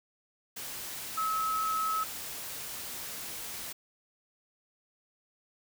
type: tone in noise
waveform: sine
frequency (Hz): 1291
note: E6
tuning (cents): -37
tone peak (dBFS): -28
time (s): 1.17-2.04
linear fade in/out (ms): 10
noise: white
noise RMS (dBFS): -40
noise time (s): 0.56-3.73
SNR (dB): +9
effects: none